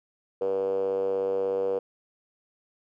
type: tone with band-pass filter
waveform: 5% pulse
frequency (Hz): 96.6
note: G2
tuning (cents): -25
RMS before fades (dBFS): -27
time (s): 0.41-1.79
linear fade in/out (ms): 5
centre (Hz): 470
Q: 9.5
effects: none